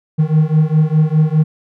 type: beating tone pair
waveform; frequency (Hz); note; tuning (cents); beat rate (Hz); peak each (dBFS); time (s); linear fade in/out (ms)
triangle; 153.1 / 158; D#3 / D#3; -28 / +27; 4.9; -11; 0.18-1.44; 20
effects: none